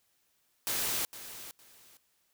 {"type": "noise with echo", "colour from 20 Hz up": "white", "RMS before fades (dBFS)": -32, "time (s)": [0.67, 1.05], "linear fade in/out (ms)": 0, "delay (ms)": 460, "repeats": 2, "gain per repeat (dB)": -13, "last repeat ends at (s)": 1.97, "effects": ["white hiss -73 dBFS RMS until 2.33 s"]}